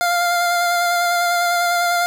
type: tone with vibrato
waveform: 25% pulse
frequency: 698.5 Hz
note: F5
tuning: in tune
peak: -12 dBFS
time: 0.01-2.06 s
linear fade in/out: 0 ms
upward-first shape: square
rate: 10 Hz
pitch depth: 12 cents each way
effects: none